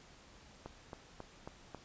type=click train; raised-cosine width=1 ms; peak=-30 dBFS; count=5; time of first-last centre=0.66-1.747 s; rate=3.68 Hz; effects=pink hiss -59 dBFS RMS until 1.84 s + resampled to 16000 Hz